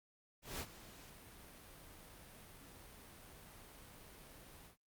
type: noise with ADSR envelope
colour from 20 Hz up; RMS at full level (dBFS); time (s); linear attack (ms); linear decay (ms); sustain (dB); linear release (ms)
pink; -42; 0.42-4.77; 180; 54; -15; 110
effects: Opus 48 kbps